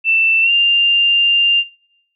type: tone with pitch glide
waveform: sine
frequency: 2666 to 2794 Hz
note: E7 to F7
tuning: +19 to 0 cents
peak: -10 dBFS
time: 0.04-1.64 s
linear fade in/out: 50 ms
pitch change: +81 cents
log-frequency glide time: 0.42-0.51 s
effects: noise-tail reverb RT60 0.8 s tail -21 dB re dry